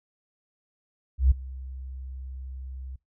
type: tone with ADSR envelope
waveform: sine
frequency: 65.2 Hz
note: C2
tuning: 5 cents flat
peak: -13 dBFS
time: 1.18-2.96 s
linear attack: 130 ms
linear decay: 11 ms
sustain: -22 dB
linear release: 6 ms
effects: noise-tail reverb RT60 0.2 s tail -25 dB re dry